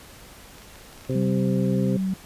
clicks, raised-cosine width 0.2 ms, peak -30 dBFS, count 8, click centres 0.583 / 0.621 / 0.757 / 0.929 / 0.977 / 1.01 / 1.051 / 1.108 s
harmonic tone, 130 Hz, C3, 11 cents flat, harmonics 1 / 2 / 3 / 4, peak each -25 / -28 / -30 / -31 dBFS, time 1.09-1.97 s, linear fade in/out 5 ms
sine tone with vibrato, 190 Hz, F#3, 46 cents sharp, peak -22 dBFS, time 1.15-2.14 s, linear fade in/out 5 ms, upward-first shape sine, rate 1.7 Hz, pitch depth 10 cents each way
effects pink hiss -46 dBFS RMS until 2.25 s + resampled to 32000 Hz

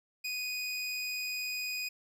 25% pulse tone, 2486 Hz, D#7, 2 cents flat, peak -30 dBFS, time 0.24-1.89 s, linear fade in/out 10 ms, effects none

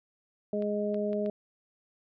harmonic tone, 207.7 Hz, G#3, in tune, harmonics 1 / 2 / 3, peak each -32 / -32 / -32 dBFS, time 0.53-1.3 s, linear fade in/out 2 ms
clicks, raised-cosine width 0.3 ms, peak -33 dBFS, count 4, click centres 0.623 / 0.944 / 1.131 / 1.261 s
effects none

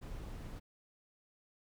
brown noise, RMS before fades -45 dBFS, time 0.01-0.6 s, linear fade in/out 20 ms, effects none

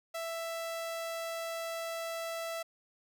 sawtooth tone, 662 Hz, E5, 7 cents sharp, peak -32 dBFS, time 0.14-2.63 s, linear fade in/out 10 ms, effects none

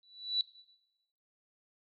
sine tone with exponential growth, 3951 Hz, B7, in tune, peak -24 dBFS, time 0.03-0.41 s, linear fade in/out 1 ms, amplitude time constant 81 ms, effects noise-tail reverb RT60 0.9 s tail -18 dB re dry

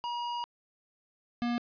square tone pair in turn, 956 / 239 Hz, A#5 / A#3, +43 / +43 cents, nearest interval 2 octaves, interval 2400 cents, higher first, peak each -33 / -29 dBFS, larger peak second, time 0.04-0.44 / 1.42-1.58 s, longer first, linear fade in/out 0 ms, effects resampled to 11025 Hz + 11-bit

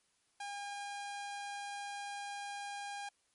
sawtooth tone, 809 Hz, G#5, 46 cents flat, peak -37 dBFS, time 0.4-3.09 s, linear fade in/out 5 ms, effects white hiss -75 dBFS RMS until 3.34 s + MP3 48 kbps

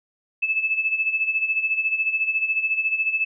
sine tone with tremolo, 2615 Hz, E7, 15 cents flat, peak -17 dBFS, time 0.42-3.25 s, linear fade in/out 10 ms, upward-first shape sine, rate 14 Hz, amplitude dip 70%, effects none

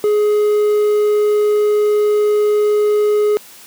triangle tone, 419.3 Hz, G#4, 17 cents sharp, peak -9 dBFS, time 0.04-3.37 s, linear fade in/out 0 ms, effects white hiss -40 dBFS RMS until 3.66 s + high-pass 150 Hz 12 dB/octave

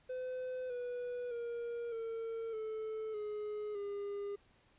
triangle tone with pitch steps, 509 / 490 / 471.6 / 454 / 437 / 420.7 / 404.9 Hz, C5 / B4 / A#4 / A#4 / A4 / G#4 / G#4, -48 / -14 / +20 / -46 / -12 / +22 / -44 cents, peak -36 dBFS, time 0.09-4.36 s, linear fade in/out 10 ms, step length 610 ms, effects pink hiss -69 dBFS RMS until 4.78 s + resampled to 8000 Hz

